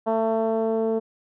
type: tone with low-pass filter sweep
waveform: 10% pulse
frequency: 223.4 Hz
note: A3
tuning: 27 cents sharp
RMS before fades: -23 dBFS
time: 0.06-1 s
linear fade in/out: 20 ms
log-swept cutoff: 760 to 450 Hz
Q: 2.1
effects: none